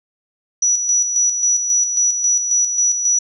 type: tone with tremolo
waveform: sine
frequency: 5880 Hz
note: F#8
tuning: 12 cents flat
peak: -12 dBFS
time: 0.62-3.19 s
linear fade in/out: 5 ms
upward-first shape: square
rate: 3.7 Hz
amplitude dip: 50%
effects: none